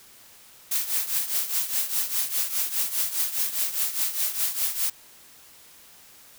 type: noise with tremolo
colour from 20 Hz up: blue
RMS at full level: -23 dBFS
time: 0.71-4.9 s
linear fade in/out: 5 ms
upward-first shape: triangle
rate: 4.9 Hz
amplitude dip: 80%
effects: white hiss -51 dBFS RMS until 6.38 s